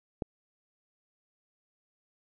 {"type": "click", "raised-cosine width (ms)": 2, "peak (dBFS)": -18, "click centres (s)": 0.222, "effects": []}